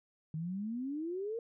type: exponential sweep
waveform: sine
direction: up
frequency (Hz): 152.6 to 472.3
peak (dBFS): -35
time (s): 0.34-1.39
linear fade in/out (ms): 2
effects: none